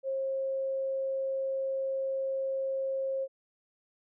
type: tone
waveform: sine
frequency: 536 Hz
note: C5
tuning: 42 cents sharp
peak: -29 dBFS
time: 0.03-3.28 s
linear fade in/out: 50 ms
effects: none